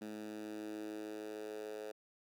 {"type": "tone with high-pass filter sweep", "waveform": "10% pulse", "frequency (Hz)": 106.8, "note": "G#2", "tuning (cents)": 49, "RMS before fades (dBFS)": -45, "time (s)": [0.01, 1.92], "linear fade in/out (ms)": 10, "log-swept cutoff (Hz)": [240, 470], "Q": 3.7, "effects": []}